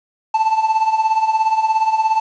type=tone with tremolo; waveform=triangle; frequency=880 Hz; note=A5; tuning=in tune; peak=-8 dBFS; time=0.34-2.2 s; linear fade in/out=5 ms; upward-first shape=triangle; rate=17 Hz; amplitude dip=80%; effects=resampled to 16000 Hz + 7-bit